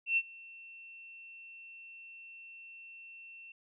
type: tone with ADSR envelope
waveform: sine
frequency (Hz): 2700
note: E7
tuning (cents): +41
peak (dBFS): -24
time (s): 0.06-3.52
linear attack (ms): 110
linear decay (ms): 49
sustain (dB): -24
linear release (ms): 3
effects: none